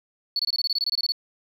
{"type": "tone bursts", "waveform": "sine", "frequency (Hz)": 4437, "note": "C#8", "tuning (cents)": 1, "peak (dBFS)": -20, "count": 14, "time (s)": [0.36, 1.121], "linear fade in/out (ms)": 2, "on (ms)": 33, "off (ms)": 23, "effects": ["tanh soft clip ceiling -17 dBFS"]}